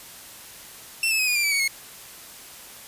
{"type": "tone with pitch steps", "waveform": "sawtooth", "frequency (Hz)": [2688, 2607, 2528, 2452, 2378, 2306, 2237, 2170], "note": ["E7", "E7", "D#7", "D#7", "D7", "D7", "C#7", "C#7"], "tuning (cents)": [33, -20, 27, -26, 21, -32, 15, -37], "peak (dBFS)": -17, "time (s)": [1.03, 1.678], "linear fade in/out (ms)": 2, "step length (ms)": 81, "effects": ["white hiss -43 dBFS RMS until 2.87 s", "resampled to 32000 Hz"]}